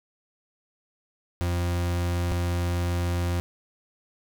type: tone pair in turn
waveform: 40% pulse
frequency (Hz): 87.31 / 87.31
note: F2 / F2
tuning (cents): 0 / 0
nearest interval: unison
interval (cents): 0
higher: neither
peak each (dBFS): -23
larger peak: neither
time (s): 1.41-2.32 / 2.32-3.4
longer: second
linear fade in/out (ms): 0
effects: none